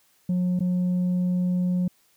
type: tone with dropouts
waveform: sine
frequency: 180 Hz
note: F#3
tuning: 47 cents flat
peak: -18 dBFS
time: 0.29-1.88 s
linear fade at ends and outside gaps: 5 ms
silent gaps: 0.593-0.605 s
effects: tanh soft clip ceiling -20 dBFS + white hiss -63 dBFS RMS until 2.16 s